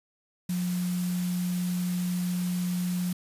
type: tone in noise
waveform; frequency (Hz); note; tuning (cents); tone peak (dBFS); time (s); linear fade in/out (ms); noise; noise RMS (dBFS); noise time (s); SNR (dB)
sine; 179; F3; +43; -26; 0.49-3.13; 5; white; -41; 0.49-3.13; +12
effects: resampled to 32000 Hz